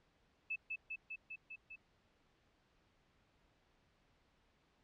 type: tone with echo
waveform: sine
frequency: 2619 Hz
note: E7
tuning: 12 cents flat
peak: -36 dBFS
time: 0.5-0.56 s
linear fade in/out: 10 ms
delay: 200 ms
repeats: 6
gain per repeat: -2 dB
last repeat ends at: 1.76 s
effects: pink hiss -74 dBFS RMS until 4.83 s + low-pass 4000 Hz 12 dB/octave